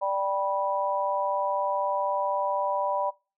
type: harmonic tone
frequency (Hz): 196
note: G3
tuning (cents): 0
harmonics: 3 / 4 / 5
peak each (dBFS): -28 / -31 / -28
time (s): 0.01-3.11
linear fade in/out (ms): 20
effects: noise-tail reverb RT60 0.3 s tail -21 dB re dry